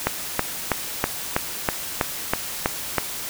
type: click train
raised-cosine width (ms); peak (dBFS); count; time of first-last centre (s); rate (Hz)
0.5; -3; 10; 0.07-2.983; 3.09
effects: white hiss -31 dBFS RMS until 3.29 s